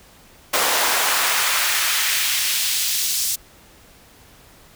pink noise with high-pass filter sweep, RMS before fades -20 dBFS, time 0.53-3.36 s, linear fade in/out 10 ms, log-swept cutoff 590 to 5600 Hz, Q 1, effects pink hiss -49 dBFS RMS until 4.75 s

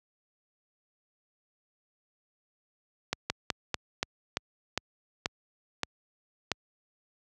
slowing click train, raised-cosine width 0.2 ms, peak -10 dBFS, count 10, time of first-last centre 3.13-6.517 s, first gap 170 ms, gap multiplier 1.19, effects high-pass 60 Hz 12 dB/octave

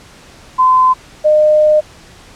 sine tone pair in turn, 1025 / 609.4 Hz, C6 / D#5, -36 / -36 cents, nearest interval major sixth, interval 900 cents, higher first, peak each -6 dBFS, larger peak neither, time 0.58-0.94 / 1.24-1.81 s, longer second, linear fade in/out 20 ms, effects pink hiss -40 dBFS RMS until 2.35 s + low-pass 8000 Hz 12 dB/octave

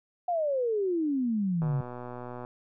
sine exponential sweep, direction down, 726 to 130.81 Hz, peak -25 dBFS, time 0.28-1.81 s, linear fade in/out 5 ms
click train, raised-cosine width 1 ms, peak -26 dBFS, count 103, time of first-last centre 1.62-2.449 s, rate 123 Hz
effects none

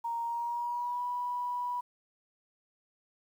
sine tone with pitch glide, 932.3 to 978.7 Hz, A#5 to B5, 0 to -16 cents, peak -31 dBFS, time 0.04-1.81 s, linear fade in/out 10 ms, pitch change +84 cents, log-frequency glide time 0.23-1.02 s, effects 10-bit

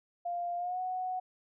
sine tone with pitch glide, 698.5 to 739.2 Hz, F5 to F#5, 0 to -2 cents, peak -32 dBFS, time 0.25-1.2 s, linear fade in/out 10 ms, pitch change +98 cents, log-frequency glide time 0.57-0.8 s, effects none

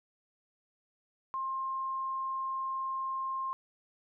sine tone, 1061 Hz, C6, 24 cents sharp, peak -32 dBFS, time 1.34-3.53 s, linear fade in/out 0 ms, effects none

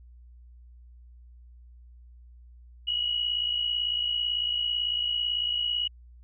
sine tone pair together, 2902 / 2960 Hz, F#7 / F#7, -34 / 0 cents, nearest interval unison, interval 34 cents, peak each -26 / -33 dBFS, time 2.87-5.88 s, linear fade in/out 10 ms, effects added 60 Hz sine -48 dBFS peak until 6.23 s

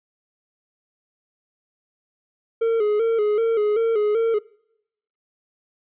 triangle tone with vibrato, 437.3 Hz, A4, 11 cents flat, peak -15 dBFS, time 2.61-4.39 s, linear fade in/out 10 ms, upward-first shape square, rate 2.6 Hz, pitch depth 73 cents each way, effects noise-tail reverb RT60 0.8 s tail -25 dB re dry + resampled to 8000 Hz

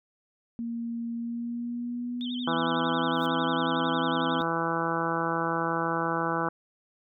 sine tone with pitch glide, 233.1 to 257.2 Hz, A#3 to C4, 0 to -30 cents, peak -30 dBFS, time 0.59-4.41 s, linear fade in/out 0 ms, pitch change +170 cents, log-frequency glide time 1.15-3.32 s
sine tone with vibrato, 3359 Hz, G#7, 19 cents sharp, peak -36 dBFS, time 2.21-4.42 s, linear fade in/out 0 ms, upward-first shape sine, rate 11 Hz, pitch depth 180 cents each way
harmonic tone, 165.9 Hz, E3, 11 cents sharp, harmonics 1 / 2 / 3 / 4 / 5 / 6 / 7 / 8 / 9, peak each -35 / -33 / -34 / -37 / -34 / -34 / -34 / -34 / -35 dBFS, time 2.47-6.49 s, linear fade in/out 5 ms
white noise with exponential growth, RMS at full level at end -50 dBFS, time 3.03-3.26 s, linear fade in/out 0 ms, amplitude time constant 50 ms
effects none

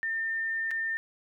sine tone with dropouts, 1805 Hz, A6, 44 cents sharp, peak -28 dBFS, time 0.03-0.97 s, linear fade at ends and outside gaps 0 ms, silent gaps 0.708-0.713 s, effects none

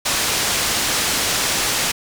white low-pass noise, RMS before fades -20 dBFS, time 0.05-1.92 s, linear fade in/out 10 ms, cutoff 7500 Hz, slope 12 dB/octave, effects none

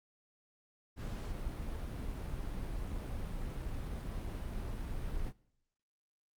brown noise, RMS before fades -39 dBFS, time 0.96-5.33 s, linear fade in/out 50 ms, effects noise-tail reverb RT60 0.8 s tail -23 dB re dry + Opus 48 kbps

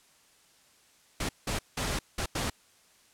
pink noise bursts at uneven times, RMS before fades -31 dBFS, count 5, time 1.2-1.29 / 1.47-1.59 / 1.77-1.99 / 2.18-2.26 / 2.35-2.5 s, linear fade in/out 5 ms, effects white hiss -62 dBFS RMS until 3.13 s + low-pass 10000 Hz 12 dB/octave

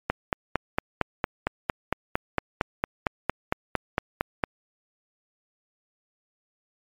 click train, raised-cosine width 0.5 ms, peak -7 dBFS, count 20, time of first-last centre 0.1-4.438 s, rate 4.38 Hz, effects MP3 96 kbps

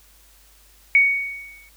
sine tone with exponential decay, 2234 Hz, C#7, 13 cents sharp, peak -9 dBFS, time 0.95-1.69 s, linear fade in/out 1 ms, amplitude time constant 160 ms, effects added 50 Hz sine -54 dBFS peak until 1.76 s + white hiss -54 dBFS RMS until 1.76 s

